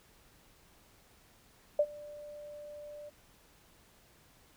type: tone with ADSR envelope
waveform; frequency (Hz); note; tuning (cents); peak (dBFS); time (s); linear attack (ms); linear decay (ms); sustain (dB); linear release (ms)
sine; 591; D5; +11; -21; 1.79-3.1; 4; 59; -23; 16
effects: pink hiss -63 dBFS RMS until 4.56 s